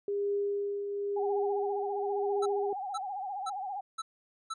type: tone with tremolo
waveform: sine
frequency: 404.3 Hz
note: G#4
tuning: 46 cents flat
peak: -27 dBFS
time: 0.08-2.73 s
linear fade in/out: 2 ms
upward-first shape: triangle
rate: 0.96 Hz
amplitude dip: 50%
type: tone with vibrato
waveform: sine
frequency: 784 Hz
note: G5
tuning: in tune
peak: -34 dBFS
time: 1.16-3.81 s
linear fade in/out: 10 ms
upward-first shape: sine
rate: 15 Hz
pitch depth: 100 cents each way
type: tone bursts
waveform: square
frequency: 1318.5 Hz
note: E6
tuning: in tune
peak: -34 dBFS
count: 5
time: 2.42-4.54 s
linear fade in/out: 10 ms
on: 40 ms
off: 480 ms
effects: resampled to 22050 Hz